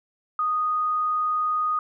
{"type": "tone", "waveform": "sine", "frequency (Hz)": 1240, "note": "D#6", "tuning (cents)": -6, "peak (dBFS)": -21, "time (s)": [0.39, 1.79], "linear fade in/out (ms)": 2, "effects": []}